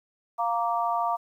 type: harmonic tone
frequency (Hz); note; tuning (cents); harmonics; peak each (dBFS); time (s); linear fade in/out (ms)
233.1; A#3; 0; 3 / 4 / 5; -27 / -28 / -29; 0.38-1.17; 20
effects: 10-bit